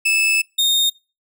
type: tone pair in turn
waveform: 40% pulse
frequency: 2619 / 3684 Hz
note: E7 / A#7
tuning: -12 / -21 cents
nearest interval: tritone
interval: 591 cents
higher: second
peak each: -13 dBFS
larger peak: neither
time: 0.05-0.42 / 0.58-0.9 s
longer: first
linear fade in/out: 10 ms
effects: noise-tail reverb RT60 0.3 s tail -24 dB re dry